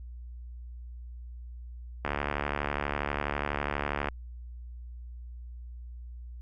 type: click train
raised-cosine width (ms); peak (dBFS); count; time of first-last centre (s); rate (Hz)
0.5; -14; 148; 2.05-4.086; 72.2
effects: added 60 Hz sine -40 dBFS peak until 6.41 s + Opus 48 kbps